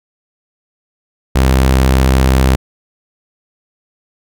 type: tone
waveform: sawtooth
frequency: 65.41 Hz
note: C2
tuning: in tune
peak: -4 dBFS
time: 1.35-2.56 s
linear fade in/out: 10 ms
effects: none